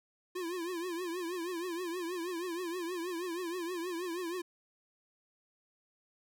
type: tone with vibrato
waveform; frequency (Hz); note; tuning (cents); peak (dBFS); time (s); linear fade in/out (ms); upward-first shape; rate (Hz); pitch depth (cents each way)
square; 349.2; F4; 0; -36; 0.35-4.42; 10; triangle; 6.3; 130
effects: none